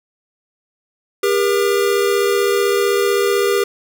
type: tone pair together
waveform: square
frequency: 400.5 / 476.3 Hz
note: G4 / A#4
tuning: +37 / +37 cents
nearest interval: minor third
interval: 300 cents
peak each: -16 / -19 dBFS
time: 1.23-3.64 s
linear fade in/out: 5 ms
effects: none